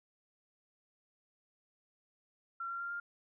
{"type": "tone with pitch steps", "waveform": "sine", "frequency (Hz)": [1365, 1376.9, 1388.9, 1400.9], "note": ["F6", "F6", "F6", "F6"], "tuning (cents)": [-40, -25, -10, 5], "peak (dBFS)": -37, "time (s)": [2.6, 3], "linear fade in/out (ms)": 5, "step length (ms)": 100, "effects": []}